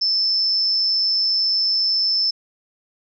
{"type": "tone with amplitude modulation", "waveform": "sine", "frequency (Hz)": 5274, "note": "E8", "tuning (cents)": 0, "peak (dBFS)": -14, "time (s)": [0.01, 2.31], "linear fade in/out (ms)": 10, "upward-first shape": "sine", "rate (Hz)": 194, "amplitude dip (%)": 50, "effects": []}